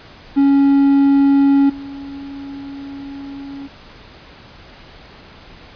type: tone with level steps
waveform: triangle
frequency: 277.9 Hz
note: C#4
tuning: 4 cents sharp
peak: -7 / -26 dBFS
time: 0.36-3.68 s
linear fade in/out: 20 ms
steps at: 1.69 s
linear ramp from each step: 10 ms
effects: pink hiss -41 dBFS RMS until 5.75 s + resampled to 11025 Hz